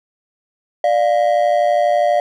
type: ring-modulated tone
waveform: triangle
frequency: 648 Hz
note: E5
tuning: 30 cents flat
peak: -7 dBFS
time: 0.84-2.2 s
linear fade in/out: 2 ms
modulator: 56.1 Hz
effects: none